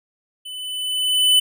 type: tone with level ramp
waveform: square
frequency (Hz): 3006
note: F#7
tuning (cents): +27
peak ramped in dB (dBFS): -32 to -11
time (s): 0.45-1.4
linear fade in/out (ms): 10
effects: none